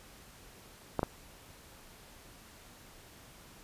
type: clicks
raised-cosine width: 1 ms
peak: -15 dBFS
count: 2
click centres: 0.993 / 1.031 s
effects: pink hiss -55 dBFS RMS until 3.63 s + resampled to 32000 Hz